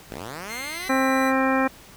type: linear sweep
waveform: 5% pulse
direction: up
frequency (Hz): 42.46 to 388.3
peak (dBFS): -22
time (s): 0.1-0.89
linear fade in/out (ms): 10
type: tone with pitch glide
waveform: sawtooth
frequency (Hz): 2105 to 1992.6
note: C7 to B6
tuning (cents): +10 to +15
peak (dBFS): -29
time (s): 0.47-1.33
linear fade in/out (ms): 50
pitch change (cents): -95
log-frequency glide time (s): 0.73-0.93
type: harmonic tone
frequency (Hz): 264.6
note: C4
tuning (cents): +20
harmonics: 1 / 2 / 3 / 4 / 5 / 6 / 7 / 9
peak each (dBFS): -22 / -25 / -27 / -28 / -29 / -30 / -30 / -32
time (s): 0.89-1.68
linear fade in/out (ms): 10
effects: pink hiss -47 dBFS RMS until 1.96 s